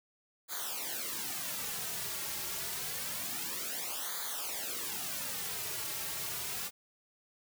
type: noise with flanger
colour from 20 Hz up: white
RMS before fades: -38 dBFS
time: 0.48-6.71 s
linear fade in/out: 50 ms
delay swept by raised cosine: 0.36 to 4.06 ms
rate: 0.27 Hz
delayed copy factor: -0.95
effects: none